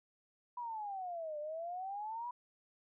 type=exponential two-way sweep; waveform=sine; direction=down then up; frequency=987.8 to 589 to 987.8 Hz; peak=-39 dBFS; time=0.57-2.31 s; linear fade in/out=5 ms; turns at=1.39 s; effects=none